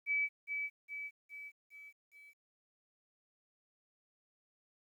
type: tone with echo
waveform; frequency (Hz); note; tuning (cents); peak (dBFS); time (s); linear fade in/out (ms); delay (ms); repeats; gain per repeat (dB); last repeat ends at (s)
sine; 2295; D7; -40; -30; 0.06-0.29; 50; 410; 5; -5; 2.34
effects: 12-bit

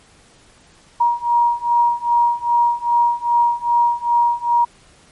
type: beating tone pair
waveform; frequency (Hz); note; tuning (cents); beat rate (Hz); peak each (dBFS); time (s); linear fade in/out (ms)
sine; 948 / 950.5; A#5 / A#5; +29 / +33; 2.5; -17 / -16; 1-4.65; 10
effects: pink hiss -50 dBFS RMS until 5.11 s + MP3 48 kbps

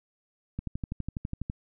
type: click train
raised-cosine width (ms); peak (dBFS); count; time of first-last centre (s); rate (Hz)
5; -20; 12; 0.59-1.499; 12.1
effects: none

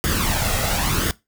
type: noise with flanger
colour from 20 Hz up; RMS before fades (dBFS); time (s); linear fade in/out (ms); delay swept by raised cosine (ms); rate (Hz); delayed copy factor
pink; -21; 0.04-1.11; 0; 0.59 to 1.56; 0.94; +0.6
effects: noise-tail reverb RT60 0.2 s tail -19 dB re dry

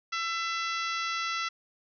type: harmonic tone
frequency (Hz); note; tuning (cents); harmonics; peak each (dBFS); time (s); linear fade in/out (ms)
670; E5; +28; 2 / 3 / 4 / 5 / 6 / 7 / 8 / 9; -32 / -36 / -38 / -40 / -42 / -43 / -44 / -45; 0.12-1.49; 10
effects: none

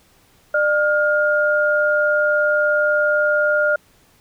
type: tone pair together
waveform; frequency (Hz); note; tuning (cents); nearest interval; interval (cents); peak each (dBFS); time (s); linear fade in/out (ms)
sine; 599.5 / 1416; D5 / F6; +36 / +23; octave + minor third; 1487; -17 / -17; 0.54-3.76; 5
effects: pink hiss -55 dBFS RMS until 4.2 s

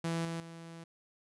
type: tone with level steps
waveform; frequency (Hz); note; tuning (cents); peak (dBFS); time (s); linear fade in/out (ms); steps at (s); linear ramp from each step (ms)
sawtooth; 166.1; E3; +13; -28 / -32 / -42; 0.04-0.84; 5; 0.25 / 0.4; 2
effects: resampled to 24000 Hz

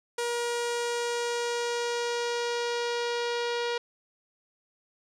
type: tone with low-pass filter sweep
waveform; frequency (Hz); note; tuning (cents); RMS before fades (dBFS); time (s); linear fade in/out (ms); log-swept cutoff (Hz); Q
sawtooth; 476.1; A#4; +37; -30; 0.18-3.78; 5; 8800 to 4300; 1.5
effects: none

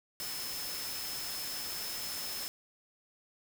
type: tone in noise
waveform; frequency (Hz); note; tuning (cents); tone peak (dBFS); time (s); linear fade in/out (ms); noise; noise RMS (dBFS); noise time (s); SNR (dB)
sine; 5230; E8; -15; -41; 0.2-2.48; 0; white; -40; 0.2-2.48; -4
effects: none

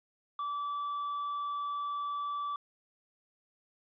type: tone with quantisation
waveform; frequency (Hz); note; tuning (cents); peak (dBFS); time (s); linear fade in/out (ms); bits
triangle; 1157; D6; -26; -31; 0.39-2.56; 2; 10
effects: resampled to 11025 Hz

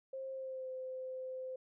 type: tone with pitch glide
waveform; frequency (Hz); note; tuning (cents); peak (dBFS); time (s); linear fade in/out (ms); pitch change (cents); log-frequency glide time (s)
sine; 531 to 516.8; C5 to C5; +25 to -21; -40; 0.13-1.56; 5; -46; 0.32-0.69
effects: none

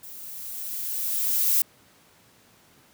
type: noise with level ramp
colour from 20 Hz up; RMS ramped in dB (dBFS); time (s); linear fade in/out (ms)
violet; -42 to -20; 0.03-1.62; 2
effects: pink hiss -57 dBFS RMS until 2.93 s + high-pass 100 Hz 12 dB/octave

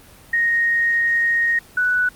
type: tone pair in turn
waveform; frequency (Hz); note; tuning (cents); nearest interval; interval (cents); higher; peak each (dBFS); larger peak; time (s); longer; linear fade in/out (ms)
sine; 1864.7 / 1482.7; A#6 / F#6; 0 / +3; major third; 397; first; -15; neither; 0.33-1.59 / 1.77-2.09; first; 5
effects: pink hiss -46 dBFS RMS until 2.15 s + Opus 24 kbps

